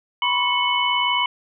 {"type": "tone cluster", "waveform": "sine", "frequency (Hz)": [978, 1037, 1124, 2197, 2994], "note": ["B5", "C6", "C#6", "C#7", "F#7"], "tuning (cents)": [-17, -16, 24, -16, 20], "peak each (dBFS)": [-22, -30, -29, -24, -22], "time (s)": [0.22, 1.26], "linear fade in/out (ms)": 2, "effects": []}